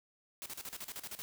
white noise with tremolo, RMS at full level -43 dBFS, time 0.42-1.22 s, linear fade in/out 0 ms, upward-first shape square, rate 13 Hz, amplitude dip 80%, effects none

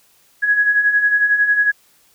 sine beating tone pair, 1661.2 / 1672.2 Hz, G#6 / G#6, 0 / +11 cents, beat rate 11 Hz, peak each -20 / -13 dBFS, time 0.42-1.72 s, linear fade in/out 20 ms, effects white hiss -55 dBFS RMS until 2.14 s

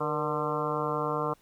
harmonic tone with a mistuned harmonic, 149.7 Hz, D3, 33 cents sharp, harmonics 1 / 2 / 3 / 4 / 5 / 6 / 7 / 8 / 9, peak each -36 / -37 / -32 / -36 / -38 / -38 / -33 / -35 / -39 dBFS, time 0-1.34 s, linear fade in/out 10 ms, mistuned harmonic 3, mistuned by +65 cents, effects pink hiss -63 dBFS RMS until 1.41 s + MP3 96 kbps

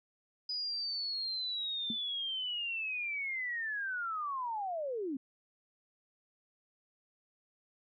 sine linear sweep, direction down, 4978 to 250.7 Hz, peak -34 dBFS, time 0.49-5.17 s, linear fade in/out 5 ms
sine tone with exponential decay, 225.8 Hz, A3, 45 cents sharp, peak -32 dBFS, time 1.9-1.98 s, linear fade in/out 2 ms, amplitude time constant 17 ms
effects none

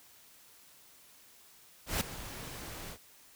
pink noise with ADSR envelope, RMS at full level -29 dBFS, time 1.86-2.98 s, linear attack 150 ms, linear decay 4 ms, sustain -15 dB, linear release 66 ms, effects white hiss -59 dBFS RMS until 3.35 s

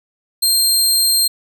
20% pulse tone, 4186 Hz, C8, in tune, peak -6 dBFS, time 0.42-1.28 s, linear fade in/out 10 ms, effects none

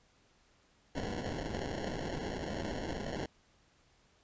white noise with sample-and-hold, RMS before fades -38 dBFS, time 0.95-3.26 s, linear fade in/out 2 ms, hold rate 1225 Hz, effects pink hiss -68 dBFS RMS until 4.23 s + resampled to 16000 Hz

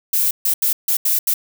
violet noise bursts at uneven times, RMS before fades -17 dBFS, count 6, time 0.13-0.31 / 0.45-0.54 / 0.62-0.73 / 0.88-0.97 / 1.05-1.19 / 1.27-1.34 s, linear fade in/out 5 ms, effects none

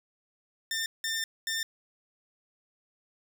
15% pulse tone bursts at uneven times, 1798 Hz, A6, 37 cents sharp, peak -23 dBFS, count 3, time 0.71-0.86 / 1.04-1.24 / 1.47-1.63 s, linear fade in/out 2 ms, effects none

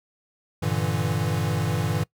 square chord, E half-diminished seventh, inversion first, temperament equal, 98 / 116.54 / 146.83 / 164.81 Hz, G2 / Bb2 / D3 / E3, 0 / 0 / 0 / 0 cents, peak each -29 dBFS, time 0.62-2.04 s, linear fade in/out 10 ms, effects noise-tail reverb RT60 0.1 s tail -22 dB re dry

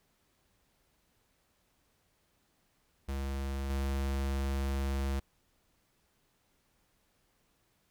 square tone with level steps, 68.2 Hz, C#2, 28 cents flat, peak -34 / -31 dBFS, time 3.08-5.2 s, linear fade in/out 10 ms, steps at 3.7 s, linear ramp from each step 2 ms, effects pink hiss -73 dBFS RMS until 7.9 s

